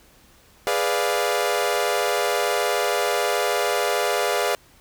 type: chord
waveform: sawtooth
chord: G# diminished seventh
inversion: none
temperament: equal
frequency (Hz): 415.3 / 493.9 / 587.3 / 698.5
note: G#4 / B4 / D5 / F5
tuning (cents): 0 / 0 / 0 / 0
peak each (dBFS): -22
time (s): 0.67-4.55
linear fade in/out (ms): 0
effects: pink hiss -54 dBFS RMS until 4.8 s